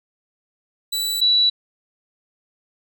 sawtooth / sine tone pair in turn, 3951 / 3936 Hz, B7 / B7, 0 / -7 cents, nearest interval unison, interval 7 cents, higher first, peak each -18 / -13 dBFS, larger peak second, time 0.92-1.21 / 1.21-1.5 s, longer neither, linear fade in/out 10 ms, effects none

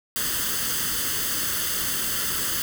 white noise with comb filter, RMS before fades -26 dBFS, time 0.16-2.62 s, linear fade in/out 0 ms, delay 0.63 ms, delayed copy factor +0.7, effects none

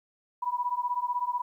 sine beating tone pair, 972 / 988 Hz, B5 / B5, -28 / 0 cents, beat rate 16 Hz, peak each -30 dBFS, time 0.42-1.42 s, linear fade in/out 10 ms, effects 11-bit

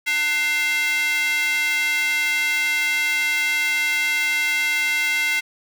square tone with high-pass filter, 299.4 Hz, D4, 33 cents sharp, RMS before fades -21 dBFS, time 0.06-5.41 s, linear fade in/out 20 ms, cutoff 2100 Hz, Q 4, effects none

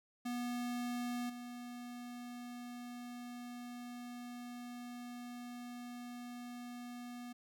square tone with level steps, 243.4 Hz, B3, 25 cents flat, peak -38 / -46 dBFS, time 0.25-7.33 s, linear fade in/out 10 ms, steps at 1.29 s, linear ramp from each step 10 ms, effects none

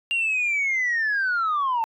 sine linear sweep, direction down, 2800 to 880 Hz, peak -19 dBFS, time 0.11-1.84 s, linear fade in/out 0 ms, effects tanh soft clip ceiling -18 dBFS

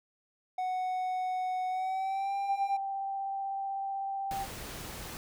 triangle tone with pitch glide, 740 to 793.1 Hz, F#5 to G5, 0 to +20 cents, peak -28 dBFS, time 0.58-2.77 s, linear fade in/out 5 ms, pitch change +120 cents, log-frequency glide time 1.69-2.35 s
sine tone with vibrato, 784 Hz, G5, in tune, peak -32 dBFS, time 2.45-4.47 s, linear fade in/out 50 ms, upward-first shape sine, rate 16 Hz, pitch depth 8 cents each way
pink noise, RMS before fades -42 dBFS, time 4.31-5.17 s, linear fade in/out 0 ms
effects none

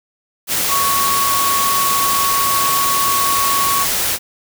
sine tone in noise, 1113 Hz, C#6, 7 cents sharp, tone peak -16 dBFS, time 0.68-3.87 s, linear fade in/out 50 ms, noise white, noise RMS -18 dBFS, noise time 0.47-4.19 s, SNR -1 dB, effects none

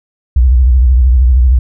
sine tone with vibrato, 62.8 Hz, B1, 30 cents sharp, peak -4 dBFS, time 0.36-1.59 s, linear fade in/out 5 ms, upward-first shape sine, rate 13 Hz, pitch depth 140 cents each way, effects none

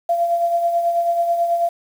sine tone with tremolo, 685 Hz, F5, 34 cents flat, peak -13 dBFS, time 0.09-1.69 s, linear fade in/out 5 ms, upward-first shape triangle, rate 9.2 Hz, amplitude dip 55%, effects 7-bit

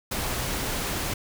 pink noise with ADSR envelope, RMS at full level -25 dBFS, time 0.11-1.14 s, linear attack 13 ms, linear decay 3 ms, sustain -4 dB, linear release 7 ms, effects none

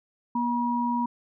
sine tone pair together, 240 / 960 Hz, B3 / B5, -49 / -49 cents, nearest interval 2 octaves, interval 2400 cents, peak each -26 dBFS, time 0.35-1.06 s, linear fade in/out 5 ms, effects none

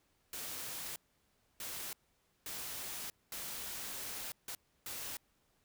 white noise bursts at uneven times, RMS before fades -43 dBFS, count 6, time 0.33-0.96 / 1.6-1.93 / 2.46-3.1 / 3.32-4.32 / 4.48-4.55 / 4.86-5.17 s, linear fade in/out 2 ms, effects pink hiss -75 dBFS RMS until 5.64 s

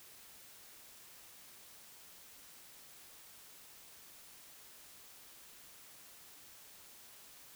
silence, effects white hiss -57 dBFS RMS until 7.55 s

